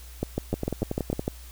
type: two click trains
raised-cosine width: 2 ms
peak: -12 / -14 dBFS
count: 8 / 8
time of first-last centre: 0.23-1.279 / 0.54-1.194 s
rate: 6.67 / 10.7 Hz
effects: added 60 Hz sine -42 dBFS peak until 1.51 s + white hiss -50 dBFS RMS until 1.51 s